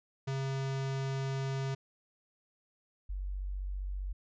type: tone pair in turn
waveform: square / sine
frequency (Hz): 135 / 47.58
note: C#3 / F#1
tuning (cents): -45 / +49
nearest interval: octave + tritone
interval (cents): 1806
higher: first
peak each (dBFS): -33 / -34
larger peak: first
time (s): 0.27-1.75 / 3.09-4.13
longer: first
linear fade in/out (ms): 10
effects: resampled to 16000 Hz